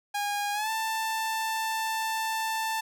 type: tone with pitch glide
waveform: sawtooth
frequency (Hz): 818 to 886.9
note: G#5 to A5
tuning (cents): -26 to +14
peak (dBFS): -24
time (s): 0.14-2.81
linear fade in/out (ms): 10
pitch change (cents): +140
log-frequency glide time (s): 0.53-0.7
effects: none